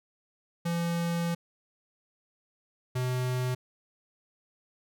square tone pair in turn, 170 / 126.55 Hz, F3 / B2, -46 / +43 cents, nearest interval perfect fourth, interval 511 cents, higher first, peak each -28 dBFS, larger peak neither, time 0.65-1.35 / 2.95-3.55 s, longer first, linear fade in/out 10 ms, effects none

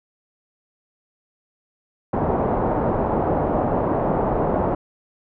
white low-pass noise, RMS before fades -21 dBFS, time 2.13-4.75 s, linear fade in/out 5 ms, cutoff 850 Hz, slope 24 dB/octave, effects none

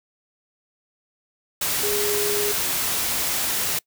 sine tone in noise, 413.3 Hz, G#4, 8 cents flat, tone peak -24 dBFS, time 1.83-2.52 s, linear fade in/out 5 ms, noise white, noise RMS -24 dBFS, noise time 1.61-3.79 s, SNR -3 dB, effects noise-tail reverb RT60 0.1 s tail -24 dB re dry

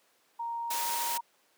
sine tone with pitch glide, 932.3 to 940.4 Hz, A#5 to A#5, 0 to +15 cents, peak -32 dBFS, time 0.39-1.21 s, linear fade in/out 10 ms, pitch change +15 cents, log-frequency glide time 0.61-0.84 s
white noise, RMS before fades -34 dBFS, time 0.7-1.18 s, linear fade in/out 10 ms
effects pink hiss -67 dBFS RMS until 1.57 s + high-pass 400 Hz 12 dB/octave

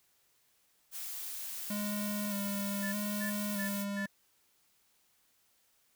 blue noise, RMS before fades -41 dBFS, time 0.91-3.86 s, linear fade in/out 50 ms
square tone with vibrato, 203.9 Hz, G#3, 32 cents flat, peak -35 dBFS, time 1.7-4.06 s, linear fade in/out 5 ms, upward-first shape square, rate 0.81 Hz, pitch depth 25 cents each way
sine tone bursts, 1751 Hz, A6, 9 cents flat, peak -37 dBFS, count 4, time 2.82-4.07 s, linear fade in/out 20 ms, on 110 ms, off 270 ms
effects white hiss -71 dBFS RMS until 5.95 s

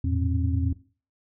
sine tone cluster, 83.4 / 105.5 / 115.1 / 269.1 Hz, E2 / G#2 / A#2 / C4, +21 / +28 / -22 / +49 cents, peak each -24 / -31 / -31 / -30 dBFS, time 0.04-0.73 s, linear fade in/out 5 ms, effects noise-tail reverb RT60 0.4 s tail -18 dB re dry

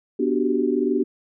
sine chord, G major seventh, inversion first, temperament equal, 246.9 / 293.7 / 370 / 392 Hz, B3 / D4 / F#4 / G4, 0 / 0 / 0 / 0 cents, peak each -24 dBFS, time 0.19-1.04 s, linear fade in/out 10 ms, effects none

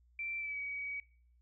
sine tone with pitch glide, 2345 to 2266 Hz, D7 to C#7, -3 to +37 cents, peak -37 dBFS, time 0.19-1 s, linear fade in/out 2 ms, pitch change -60 cents, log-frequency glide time 0.38-0.59 s, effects noise-tail reverb RT60 0.5 s tail -22 dB re dry + added 60 Hz sine -64 dBFS peak until 1.41 s

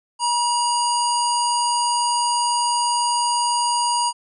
harmonic tone, 958 Hz, A#5, 47 cents sharp, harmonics 1 / 3 / 5 / 7 / 9 / 10, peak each -19 / -30 / -26 / -30 / -29 / -32 dBFS, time 0.19-4.13 s, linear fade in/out 50 ms, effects none

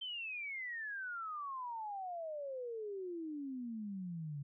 sine exponential sweep, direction down, 3136 to 138.59 Hz, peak -40 dBFS, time 0.01-4.43 s, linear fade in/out 10 ms, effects none

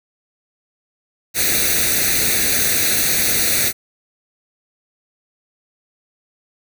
white noise with comb filter, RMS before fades -17 dBFS, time 1.34-3.73 s, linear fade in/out 50 ms, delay 0.48 ms, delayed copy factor +0.8, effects none

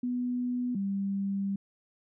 sine tone pair in turn, 246.9 / 197.19 Hz, B3 / G3, 0 / +10 cents, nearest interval major third, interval 390 cents, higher first, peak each -28 dBFS, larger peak neither, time 0.03-0.75 / 0.75-1.56 s, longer second, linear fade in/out 5 ms, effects none

